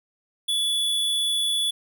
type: tone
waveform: square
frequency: 3433 Hz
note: A7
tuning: 43 cents flat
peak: -22 dBFS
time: 0.48-1.71 s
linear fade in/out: 10 ms
effects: none